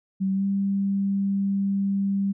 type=tone with pitch glide; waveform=sine; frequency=192.1 to 197.27 Hz; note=G3 to G3; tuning=-35 to +11 cents; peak=-21 dBFS; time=0.2-2.33 s; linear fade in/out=20 ms; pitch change=+46 cents; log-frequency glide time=0.32-0.45 s; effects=none